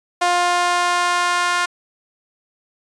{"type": "tone with high-pass filter sweep", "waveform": "sawtooth", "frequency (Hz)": 353, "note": "F4", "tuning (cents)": 19, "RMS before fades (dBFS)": -18, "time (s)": [0.21, 1.66], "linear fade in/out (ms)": 10, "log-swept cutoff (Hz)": [750, 1200], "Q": 2, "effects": ["resampled to 22050 Hz"]}